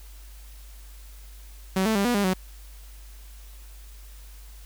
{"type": "tone with pitch steps", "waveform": "sawtooth", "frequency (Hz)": [189.2, 220.5, 198.9, 242.8, 202, 186.1], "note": ["F#3", "A3", "G3", "B3", "G#3", "F#3"], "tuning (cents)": [39, 4, 25, -29, -48, 10], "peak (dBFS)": -17, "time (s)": [1.76, 2.336], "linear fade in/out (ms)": 5, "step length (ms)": 96, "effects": ["added 50 Hz sine -42 dBFS peak until 4.65 s", "white hiss -53 dBFS RMS until 4.65 s"]}